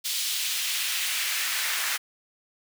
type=noise with high-pass filter sweep; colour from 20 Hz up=pink; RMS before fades=-28 dBFS; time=0.04-1.98 s; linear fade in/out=20 ms; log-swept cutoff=3700 to 1600 Hz; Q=1.3; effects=none